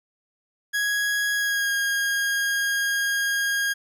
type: tone with pitch glide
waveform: 40% pulse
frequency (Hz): 1661.2 to 1628.9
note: G#6 to G#6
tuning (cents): 0 to -34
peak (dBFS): -21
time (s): 0.73-3.74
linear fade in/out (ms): 20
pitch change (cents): -34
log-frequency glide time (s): 1.34-1.72
effects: none